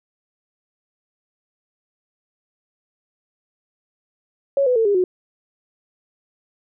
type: tone with pitch steps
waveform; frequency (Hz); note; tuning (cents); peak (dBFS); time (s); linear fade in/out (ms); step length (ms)
sine; 554.4 / 499.7 / 450.3 / 405.8 / 365.8; C#5 / B4 / A4 / G#4 / F#4; 0 / +20 / +40 / -40 / -20; -14; 4.57-5.04; 2; 94
effects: none